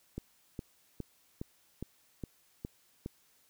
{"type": "click train", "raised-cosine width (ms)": 3, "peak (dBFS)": -25, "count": 8, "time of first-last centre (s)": [0.18, 3.061], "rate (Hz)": 2.43, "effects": ["white hiss -68 dBFS RMS until 3.49 s"]}